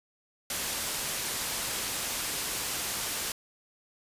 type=low-pass noise; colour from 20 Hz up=white; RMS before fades=-33 dBFS; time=0.5-3.32 s; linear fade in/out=2 ms; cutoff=12000 Hz; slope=12 dB/octave; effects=resampled to 32000 Hz